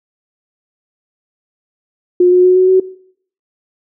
sine tone with pitch steps, 358.1 / 362.3 / 366.5 / 370.7 / 375 Hz, F4 / F#4 / F#4 / F#4 / F#4, +43 / -36 / -16 / +3 / +23 cents, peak -5 dBFS, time 2.2-2.8 s, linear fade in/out 5 ms, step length 120 ms, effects noise-tail reverb RT60 0.6 s tail -19 dB re dry

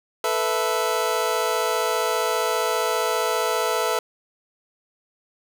25% pulse chord, A suspended second, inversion none, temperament just, 440 / 495 / 660 Hz, A4 / B4 / E5, 0 / +4 / +2 cents, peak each -22 dBFS, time 0.24-3.99 s, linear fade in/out 2 ms, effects none

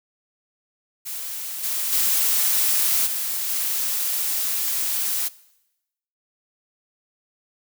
blue noise with level steps, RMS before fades -31 / -25 / -20 / -26 / -24 dBFS, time 1.05-5.29 s, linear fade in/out 20 ms, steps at 1.63 / 1.92 / 3.06 / 3.49 s, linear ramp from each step 10 ms, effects noise-tail reverb RT60 0.9 s tail -20 dB re dry

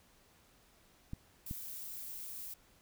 clicks, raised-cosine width 5 ms, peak -28 dBFS, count 2, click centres 1.134 / 1.511 s
violet noise, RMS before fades -45 dBFS, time 1.46-2.54 s, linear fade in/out 5 ms
effects pink hiss -66 dBFS RMS until 2.81 s

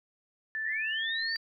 sine tone with pitch glide, 1760 to 1815.8 Hz, A6 to A#6, 0 to -46 cents, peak -31 dBFS, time 0.55-1.36 s, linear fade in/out 0 ms, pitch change +54 cents, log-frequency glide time 0.9-1.11 s
sine linear sweep, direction up, 1789 to 4713 Hz, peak -33 dBFS, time 0.65-1.37 s, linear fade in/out 5 ms
effects none

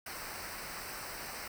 pink noise with comb filter, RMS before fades -43 dBFS, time 0.06-1.48 s, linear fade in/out 5 ms, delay 0.29 ms, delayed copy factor -0.7, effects none

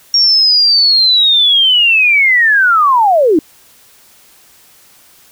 sine linear sweep, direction down, 5588 to 286.7 Hz, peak -6 dBFS, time 0.14-3.39 s, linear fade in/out 2 ms, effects white hiss -45 dBFS RMS until 5.31 s

